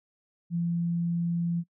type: tone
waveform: sine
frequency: 170.6 Hz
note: F3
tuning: 40 cents flat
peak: -25 dBFS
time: 0.5-1.64 s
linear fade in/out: 50 ms
effects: noise-tail reverb RT60 0.1 s tail -23 dB re dry